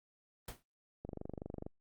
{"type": "noise with exponential decay", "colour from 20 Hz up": "pink", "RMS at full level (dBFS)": -40, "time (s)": [0.48, 0.63], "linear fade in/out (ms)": 5, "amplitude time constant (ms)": 31}
{"type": "click train", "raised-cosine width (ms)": 2, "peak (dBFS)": -29, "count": 16, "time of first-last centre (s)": [1.05, 1.665], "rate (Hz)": 24.4}
{"effects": ["Opus 32 kbps"]}